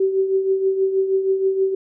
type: tone with tremolo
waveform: sine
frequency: 384.3 Hz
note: G4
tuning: 34 cents flat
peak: -13 dBFS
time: 0-1.75 s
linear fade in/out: 5 ms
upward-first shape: triangle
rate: 6.3 Hz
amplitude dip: 65%
effects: none